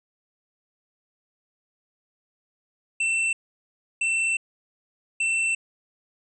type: tone bursts at uneven times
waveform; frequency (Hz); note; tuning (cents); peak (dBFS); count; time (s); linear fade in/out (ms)
square; 2685; E7; +31; -22; 3; 3-3.33 / 4.01-4.37 / 5.2-5.55; 5
effects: resampled to 22050 Hz